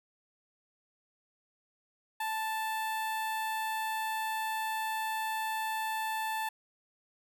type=tone with notch filter; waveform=sawtooth; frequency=880 Hz; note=A5; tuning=in tune; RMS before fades=-34 dBFS; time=2.2-6.49 s; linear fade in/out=5 ms; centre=5700 Hz; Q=1.2; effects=none